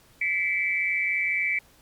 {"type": "tone cluster", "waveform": "sine", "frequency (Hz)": [1979, 2123, 2309], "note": ["B6", "C7", "D7"], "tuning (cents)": [3, 25, -30], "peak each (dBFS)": [-30, -30, -24], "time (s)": [0.21, 1.59], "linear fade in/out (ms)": 5, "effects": ["pink hiss -57 dBFS RMS until 1.81 s", "MP3 96 kbps"]}